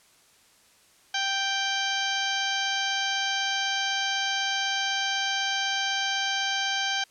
harmonic tone, 784 Hz, G5, in tune, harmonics 1 / 2 / 3 / 4 / 5 / 6 / 7 / 8, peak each -32 / -30 / -35 / -30 / -36 / -37 / -39 / -37 dBFS, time 1.14-7.04 s, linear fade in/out 5 ms, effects white hiss -59 dBFS RMS until 7.1 s + low-pass 10000 Hz 12 dB/octave

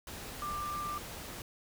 sine tone in noise, 1185 Hz, D6, 15 cents sharp, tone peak -35 dBFS, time 0.42-0.98 s, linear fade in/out 2 ms, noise pink, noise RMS -44 dBFS, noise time 0.07-1.42 s, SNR +6 dB, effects none

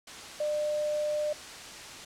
sine tone in noise, 600 Hz, D5, 37 cents sharp, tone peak -27 dBFS, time 0.4-1.33 s, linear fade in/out 5 ms, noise white, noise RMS -43 dBFS, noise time 0.07-2.05 s, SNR +13 dB, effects low-pass 7000 Hz 12 dB/octave

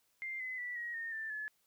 sine tone with pitch steps, 2098 / 2029 / 1962 / 1897.4 / 1834.9 / 1774.4 / 1716 Hz, C7 / B6 / B6 / A#6 / A#6 / A6 / A6, +4 / +46 / -12 / +30 / -28 / +14 / -44 cents, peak -38 dBFS, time 0.22-1.48 s, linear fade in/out 0 ms, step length 180 ms, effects white hiss -75 dBFS RMS until 1.66 s

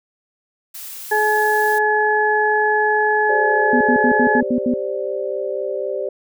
blue noise, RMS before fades -33 dBFS, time 0.74-1.79 s, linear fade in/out 10 ms
harmonic tone, 425.5 Hz, G#4, 42 cents sharp, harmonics 1 / 2 / 4, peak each -19 / -18 / -18 dBFS, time 1.11-4.41 s, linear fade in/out 10 ms
sine chord, G suspended fourth, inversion none, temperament equal, 392 / 523.3 / 587.3 Hz, G4 / C5 / D5, 0 / 0 / 0 cents, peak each -25 dBFS, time 3.29-6.09 s, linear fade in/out 5 ms
sine tone bursts, 246.9 Hz, B3, in tune, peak -15 dBFS, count 7, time 3.73-4.738 s, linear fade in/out 2 ms, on 78 ms, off 77 ms
effects none

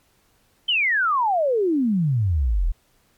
sine exponential sweep, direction down, 3152 to 35.89 Hz, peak -17 dBFS, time 0.68-2.72 s, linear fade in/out 10 ms, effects pink hiss -62 dBFS RMS until 3.17 s + MP3 96 kbps

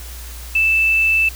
sine tone, 2642 Hz, E7, 3 cents sharp, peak -12 dBFS, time 0.55-1.29 s, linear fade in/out 5 ms, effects added 60 Hz sine -31 dBFS peak until 1.35 s + white hiss -37 dBFS RMS until 1.35 s

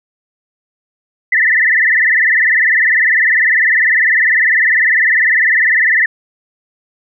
sine tone with vibrato, 1888 Hz, A#6, 22 cents sharp, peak -8 dBFS, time 1.32-6.06 s, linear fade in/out 5 ms, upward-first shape sine, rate 20 Hz, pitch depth 140 cents each way, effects none

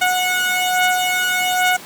15% pulse beating tone pair, 731 / 732.2 Hz, F#5 / F#5, -21 / -18 cents, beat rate 1.2 Hz, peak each -14 / -11 dBFS, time 0.01-1.77 s, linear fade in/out 10 ms, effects pink hiss -36 dBFS RMS until 1.85 s + high-pass 200 Hz 12 dB/octave

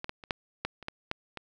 clicks, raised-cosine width 0.3 ms, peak -20 / -18 / -29 / -12 / -14 / -29 / -18 / -14 / -22 dBFS, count 9, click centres 0.044 / 0.094 / 0.238 / 0.308 / 0.65 / 0.827 / 0.884 / 1.114 / 1.373 s, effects none

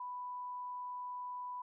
sine tone, 991 Hz, B5, 6 cents sharp, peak -40 dBFS, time 0-1.62 s, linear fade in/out 5 ms, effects none

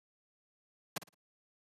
pink noise with echo, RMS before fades -34 dBFS, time 0.96-0.98 s, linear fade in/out 5 ms, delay 55 ms, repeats 3, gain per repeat -12 dB, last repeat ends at 1.145 s, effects high-pass 150 Hz 12 dB/octave + resampled to 32000 Hz

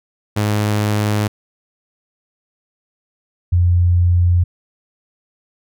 sawtooth / sine tone pair in turn, 105.1 / 88 Hz, G#2 / F2, +21 / +14 cents, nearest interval minor third, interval 307 cents, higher first, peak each -11 / -10 dBFS, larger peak second, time 0.36-1.28 / 3.52-4.44 s, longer neither, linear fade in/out 10 ms, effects none

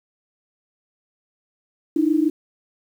sine tone pair together, 300.6 / 326.4 Hz, D4 / E4, +40 / -17 cents, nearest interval minor second, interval 143 cents, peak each -18 / -19 dBFS, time 1.96-2.3 s, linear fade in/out 5 ms, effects 8-bit

